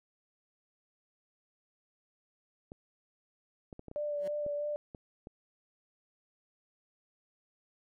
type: clicks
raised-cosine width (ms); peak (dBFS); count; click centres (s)
2; -32; 8; 2.719 / 3.728 / 3.794 / 3.883 / 3.914 / 4.464 / 4.948 / 5.271
type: tone with vibrato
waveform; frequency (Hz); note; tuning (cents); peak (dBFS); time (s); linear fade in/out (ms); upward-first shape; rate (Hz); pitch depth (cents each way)
sine; 587.3; D5; 0; -32; 3.96-4.76; 0; sine; 3.1; 19
type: tone with exponential growth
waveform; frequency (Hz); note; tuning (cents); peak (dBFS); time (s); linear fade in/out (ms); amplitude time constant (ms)
15% pulse; 185; F#3; 0; -37; 4.15-4.28; 5; 27
effects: none